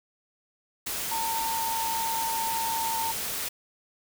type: tone in noise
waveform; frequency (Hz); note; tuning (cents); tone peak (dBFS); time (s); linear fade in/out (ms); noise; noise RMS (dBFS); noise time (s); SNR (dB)
sine; 907; A#5; -48; -28; 1.11-3.12; 10; white; -32; 0.86-3.49; +1
effects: none